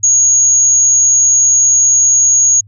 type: tone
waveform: sine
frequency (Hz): 6645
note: G#8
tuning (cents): 0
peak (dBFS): -6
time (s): 0.03-2.61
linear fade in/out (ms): 10
effects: added 103 Hz sine -38 dBFS peak until 2.67 s